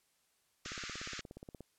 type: band-pass noise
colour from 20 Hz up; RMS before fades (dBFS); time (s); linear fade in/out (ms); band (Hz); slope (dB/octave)
pink; -45; 0.65-1.21; 5; 1200 to 7300; 96
type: click train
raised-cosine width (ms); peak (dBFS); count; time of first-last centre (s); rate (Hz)
2; -34; 17; 0.66-1.607; 16.9
effects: white hiss -75 dBFS RMS until 1.78 s + low-pass 12000 Hz 12 dB/octave